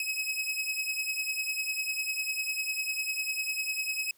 sawtooth beating tone pair, 2551 / 2561 Hz, D#7 / D#7, +43 / +49 cents, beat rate 10 Hz, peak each -30 dBFS, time 0-4.11 s, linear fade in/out 2 ms, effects white hiss -65 dBFS RMS until 4.17 s

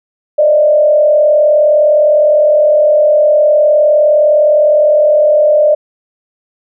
sine tone with frequency modulation, 602 Hz, D5, 43 cents sharp, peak -5 dBFS, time 0.38-5.75 s, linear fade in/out 10 ms, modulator 39.6 Hz, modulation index 0.67, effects none

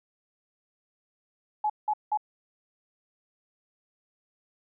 sine tone bursts, 848 Hz, G#5, 36 cents sharp, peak -23 dBFS, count 3, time 1.64-2.174 s, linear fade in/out 5 ms, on 58 ms, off 180 ms, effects none

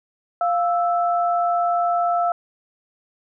sine tone pair together, 698.5 / 1318.5 Hz, F5 / E6, 0 / 0 cents, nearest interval major seventh, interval 1100 cents, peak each -18 / -24 dBFS, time 0.41-2.32 s, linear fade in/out 2 ms, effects none

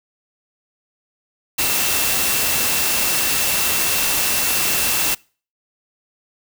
sine tone in noise, 2686 Hz, E7, 32 cents sharp, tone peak -28 dBFS, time 1.58-5.15 s, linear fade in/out 10 ms, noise white, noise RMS -19 dBFS, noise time 1.58-5.15 s, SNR -12 dB, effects noise-tail reverb RT60 0.4 s tail -26 dB re dry

